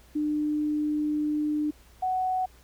sine tone pair in turn, 300.2 / 743.9 Hz, D4 / F#5, +38 / +9 cents, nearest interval octave + major third, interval 1571 cents, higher second, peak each -24 dBFS, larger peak neither, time 0.15-1.71 / 2.02-2.46 s, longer first, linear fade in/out 10 ms, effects added 60 Hz sine -55 dBFS peak until 2.63 s + pink hiss -58 dBFS RMS until 2.63 s

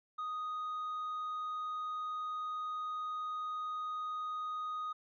sine tone with tanh clipping, 1244.5 Hz, D#6, in tune, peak -37 dBFS, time 0.18-4.93 s, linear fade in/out 10 ms, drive 2 dB, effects none

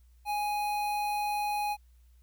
square tone with notch filter, 830.6 Hz, G#5, in tune, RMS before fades -31 dBFS, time 0.25-1.77 s, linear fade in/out 50 ms, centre 6800 Hz, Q 1.2, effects added 60 Hz sine -56 dBFS peak until 2.22 s + white hiss -74 dBFS RMS until 2.22 s

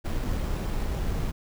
brown noise with sample-and-hold, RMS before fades -28 dBFS, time 0.04-1.32 s, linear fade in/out 20 ms, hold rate 6300 Hz, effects none

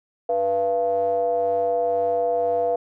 triangle ring-modulated tone, 98 Hz, G2, in tune, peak -14 dBFS, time 0.29-2.76 s, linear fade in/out 5 ms, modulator 587 Hz, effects none

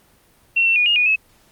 sine tone with pitch steps, 2720 / 2699 / 2450 / 2846 / 2460 / 2586 Hz, F7 / E7 / D#7 / F7 / D#7 / E7, -46 / +40 / -27 / +32 / -20 / -34 cents, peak -13 dBFS, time 0.56-1.16 s, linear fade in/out 10 ms, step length 100 ms, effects pink hiss -55 dBFS RMS until 1.51 s + Opus 32 kbps

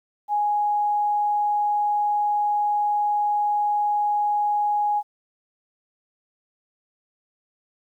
sine tone, 830.6 Hz, G#5, in tune, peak -19 dBFS, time 0.28-5.03 s, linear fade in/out 50 ms, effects 10-bit

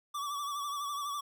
square tone with vibrato, 1151 Hz, D6, 35 cents flat, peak -35 dBFS, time 0.14-1.21 s, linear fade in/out 10 ms, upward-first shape sine, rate 12 Hz, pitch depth 52 cents each way, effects none

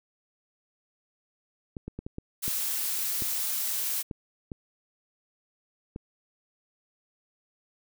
clicks, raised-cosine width 3 ms, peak -23 dBFS, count 10, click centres 1.768 / 1.88 / 1.99 / 2.065 / 2.184 / 2.48 / 3.222 / 4.112 / 4.518 / 5.961 s
blue noise, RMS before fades -30 dBFS, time 2.42-4.03 s, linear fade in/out 20 ms
effects none

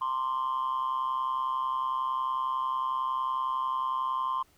sine tone with amplitude modulation, 1046.5 Hz, C6, in tune, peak -22 dBFS, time 0.01-4.43 s, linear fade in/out 10 ms, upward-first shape sine, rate 131 Hz, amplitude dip 80%, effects tanh soft clip ceiling -23 dBFS + pink hiss -64 dBFS RMS until 4.57 s

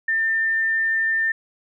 sine tone, 1797 Hz, A6, 36 cents sharp, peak -18 dBFS, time 0.08-1.32 s, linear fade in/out 5 ms, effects none

